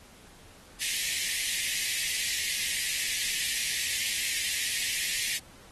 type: high-pass noise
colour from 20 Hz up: pink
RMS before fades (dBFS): -31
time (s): 0.8-5.39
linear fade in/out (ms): 20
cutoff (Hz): 1800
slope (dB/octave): 96
effects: pink hiss -54 dBFS RMS until 5.71 s + AAC 32 kbps